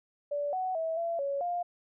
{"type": "tone with pitch steps", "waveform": "sine", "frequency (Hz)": [579, 745, 649, 675, 559, 703], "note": ["D5", "F#5", "E5", "E5", "C#5", "F5"], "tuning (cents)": [-25, 12, -27, 41, 14, 11], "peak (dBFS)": -29, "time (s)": [0.31, 1.63], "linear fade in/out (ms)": 10, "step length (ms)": 220, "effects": []}